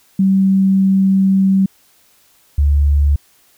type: tone pair in turn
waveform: sine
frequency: 192.5 / 71.95 Hz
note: G3 / D2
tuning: -31 / -35 cents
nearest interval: octave + perfect fourth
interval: 1704 cents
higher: first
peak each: -9 dBFS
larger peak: neither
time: 0.19-1.66 / 2.58-3.16 s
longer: first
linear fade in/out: 5 ms
effects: white hiss -53 dBFS RMS until 3.57 s